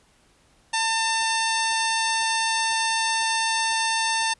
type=harmonic tone with a mistuned harmonic; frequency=898 Hz; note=A5; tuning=35 cents sharp; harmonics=1 / 2 / 3 / 4 / 5 / 6 / 7 / 9 / 10; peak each=-25 / -28 / -30 / -31 / -32 / -33 / -33 / -35 / -35 dBFS; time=0.73-4.34 s; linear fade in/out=10 ms; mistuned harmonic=10; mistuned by=+49 cents; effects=pink hiss -60 dBFS RMS until 4.39 s + resampled to 24000 Hz